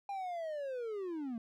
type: linear sweep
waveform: triangle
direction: down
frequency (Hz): 809 to 219.9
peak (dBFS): -35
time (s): 0.09-1.38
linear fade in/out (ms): 2
effects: none